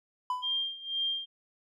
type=tone with exponential decay; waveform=triangle; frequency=1000 Hz; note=B5; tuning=21 cents sharp; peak=-24 dBFS; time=0.3-0.64 s; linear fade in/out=2 ms; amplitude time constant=72 ms
type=tone with tremolo; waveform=sine; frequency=3193 Hz; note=G7; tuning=31 cents sharp; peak=-27 dBFS; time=0.42-1.26 s; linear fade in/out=20 ms; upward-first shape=sine; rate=2 Hz; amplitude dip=85%
effects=none

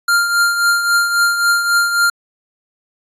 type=tone with tremolo; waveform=square; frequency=1396.9 Hz; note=F6; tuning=in tune; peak=-10 dBFS; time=0.08-2.1 s; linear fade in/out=5 ms; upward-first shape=triangle; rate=3.7 Hz; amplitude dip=60%; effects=resampled to 32000 Hz

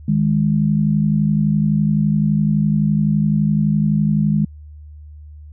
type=tone pair together; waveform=sine; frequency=154.78 / 206.6 Hz; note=D#3 / G#3; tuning=-9 / -9 cents; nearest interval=perfect fourth; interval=500 cents; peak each=-16 dBFS; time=0.08-4.45 s; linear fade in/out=5 ms; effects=added 75 Hz sine -35 dBFS peak until 5.52 s

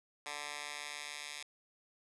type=tone with high-pass filter sweep; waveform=10% pulse; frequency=146.83 Hz; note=D3; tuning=in tune; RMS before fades=-44 dBFS; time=0.26-1.43 s; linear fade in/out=2 ms; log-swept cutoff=1200 to 2500 Hz; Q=0.84; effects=resampled to 24000 Hz + 10-bit

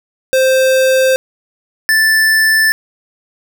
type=tone pair in turn; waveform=square; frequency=523.3 / 1760.2 Hz; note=C5 / A6; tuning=0 / 0 cents; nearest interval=octave + major sixth; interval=2100 cents; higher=second; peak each=-9 dBFS; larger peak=neither; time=0.33-1.16 / 1.89-2.72 s; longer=neither; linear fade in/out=0 ms; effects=none

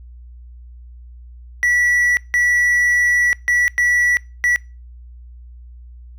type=tone bursts at uneven times; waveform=triangle; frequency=1949 Hz; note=B6; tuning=23 cents flat; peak=-11 dBFS; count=5; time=1.63-2.17 / 2.34-3.33 / 3.48-3.68 / 3.78-4.17 / 4.44-4.56 s; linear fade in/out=0 ms; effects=noise-tail reverb RT60 0.3 s tail -25 dB re dry + added 60 Hz sine -36 dBFS peak until 6.18 s

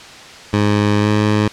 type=tone with pitch glide; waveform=15% pulse; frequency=103.83 to 105.71 Hz; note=G#2 to G#2; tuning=0 to +31 cents; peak=-6 dBFS; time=0.53-1.48 s; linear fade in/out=5 ms; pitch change=+31 cents; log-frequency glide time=1-1.08 s; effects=white hiss -36 dBFS RMS until 1.52 s + low-pass 5000 Hz 12 dB/octave

